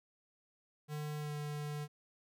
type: tone with pitch glide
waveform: square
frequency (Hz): 150 to 148.11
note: D3 to D3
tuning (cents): +37 to +15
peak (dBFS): -39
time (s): 0.88-1.88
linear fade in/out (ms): 50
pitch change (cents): -22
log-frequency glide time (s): 1.18-1.35
effects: none